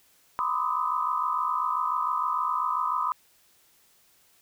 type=tone cluster; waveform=sine; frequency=990 / 1037 / 1203 / 1269 Hz; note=B5 / C6 / D6 / D#6; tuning=+4 / -16 / +41 / +34 cents; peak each=-30 dBFS; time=0.39-3.12 s; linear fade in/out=0 ms; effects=white hiss -62 dBFS RMS until 4.41 s